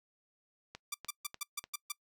click train, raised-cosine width 0.2 ms, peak -27 dBFS, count 4, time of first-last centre 0.75-1.64 s, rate 3.37 Hz
5% pulse tone bursts, 1174.7 Hz, D6, in tune, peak -23 dBFS, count 7, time 0.92-1.921 s, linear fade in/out 5 ms, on 23 ms, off 140 ms
effects noise-tail reverb RT60 0.1 s tail -23 dB re dry

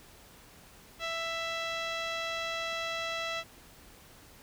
15% pulse tone with low-pass filter, 662 Hz, E5, 7 cents sharp, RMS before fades -35 dBFS, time 0.99-3.44 s, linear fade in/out 50 ms, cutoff 4200 Hz, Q 5.6, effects pink hiss -55 dBFS RMS until 4.42 s

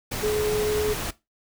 sine tone in noise, 423.8 Hz, G#4, 35 cents sharp, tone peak -21 dBFS, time 0.23-0.94 s, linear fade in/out 10 ms, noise pink, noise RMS -30 dBFS, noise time 0.11-1.11 s, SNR +6 dB, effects noise-tail reverb RT60 0.2 s tail -17 dB re dry

